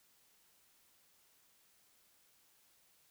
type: silence
effects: white hiss -70 dBFS RMS until 3.1 s